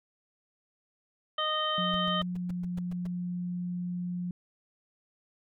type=harmonic tone; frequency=618 Hz; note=D#5; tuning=12 cents flat; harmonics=1 / 2 / 3 / 5 / 6; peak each=-35 / -31 / -39 / -31 / -43 dBFS; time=1.38-2.22 s; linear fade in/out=5 ms
type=tone with pitch glide; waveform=sine; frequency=180.5 to 177.6 Hz; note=F#3 to F3; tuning=-43 to +29 cents; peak=-31 dBFS; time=1.78-4.31 s; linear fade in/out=2 ms; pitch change=-28 cents; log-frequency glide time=1.93-2.63 s
type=noise bursts; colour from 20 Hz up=brown; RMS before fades=-41 dBFS; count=9; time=1.93-3.07 s; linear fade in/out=5 ms; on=20 ms; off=120 ms
effects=none